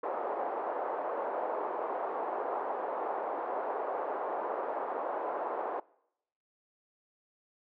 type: band-pass noise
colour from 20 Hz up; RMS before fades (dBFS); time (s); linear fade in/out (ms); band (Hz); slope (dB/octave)
white; -35; 0.03-5.8; 5; 410 to 940; 24
effects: noise-tail reverb RT60 0.8 s tail -24 dB re dry